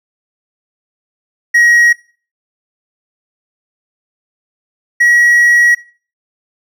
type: tone pair in turn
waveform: triangle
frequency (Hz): 1897 / 1913.5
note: A#6 / A#6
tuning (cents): +30 / +45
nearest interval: unison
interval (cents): 15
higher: second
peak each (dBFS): -4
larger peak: neither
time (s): 1.54-1.93 / 5-5.75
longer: second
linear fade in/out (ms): 10
effects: noise-tail reverb RT60 0.4 s tail -21 dB re dry